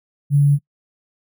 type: tone with sample-and-hold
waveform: sine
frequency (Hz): 143.2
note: D3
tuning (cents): -43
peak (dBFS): -10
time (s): 0.3-0.59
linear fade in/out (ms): 50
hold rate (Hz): 11025
effects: noise-tail reverb RT60 0.1 s tail -24 dB re dry